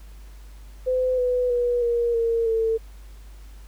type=tone with pitch steps; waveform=sine; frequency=510 / 497.2 / 484.7 / 472.6 / 460.7 / 449.1 Hz; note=C5 / B4 / B4 / A#4 / A#4 / A4; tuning=-44 / +12 / -32 / +24 / -20 / +35 cents; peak=-19 dBFS; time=0.86-2.78 s; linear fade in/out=20 ms; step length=320 ms; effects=added 50 Hz sine -40 dBFS peak until 3.67 s + pink hiss -55 dBFS RMS until 3.67 s